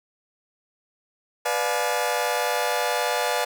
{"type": "chord", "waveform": "sawtooth", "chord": "B diminished seventh", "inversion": "none", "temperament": "just", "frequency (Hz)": [493.9, 592.7, 711.2, 853.4], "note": ["B4", "D5", "F5", "Ab5"], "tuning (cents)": [0, 16, 31, 47], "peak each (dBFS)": -24, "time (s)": [1.45, 3.45], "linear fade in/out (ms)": 10, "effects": []}